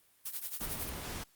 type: noise with tremolo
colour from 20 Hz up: blue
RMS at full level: -36 dBFS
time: 0.25-0.9 s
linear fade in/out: 10 ms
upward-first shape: triangle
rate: 11 Hz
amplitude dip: 90%
type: noise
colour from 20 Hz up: pink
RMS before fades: -41 dBFS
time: 0.6-1.24 s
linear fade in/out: 10 ms
effects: white hiss -67 dBFS RMS until 1.35 s + Opus 32 kbps